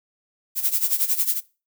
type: noise with tremolo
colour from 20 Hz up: violet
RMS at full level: -19 dBFS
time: 0.55-1.41 s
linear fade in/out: 50 ms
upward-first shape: sine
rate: 11 Hz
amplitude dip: 80%
effects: noise-tail reverb RT60 0.3 s tail -20 dB re dry